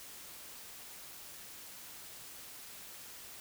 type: silence
effects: white hiss -50 dBFS RMS until 3.4 s